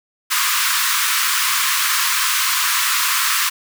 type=high-pass noise; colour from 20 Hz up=pink; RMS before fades=-18 dBFS; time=0.3-3.5 s; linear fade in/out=20 ms; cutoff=1000 Hz; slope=96 dB/octave; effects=none